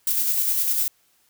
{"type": "noise with tremolo", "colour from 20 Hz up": "violet", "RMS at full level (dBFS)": -21, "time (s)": [0.07, 0.88], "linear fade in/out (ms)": 2, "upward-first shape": "square", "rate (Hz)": 9.9, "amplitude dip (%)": 30, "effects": ["white hiss -63 dBFS RMS until 1.29 s"]}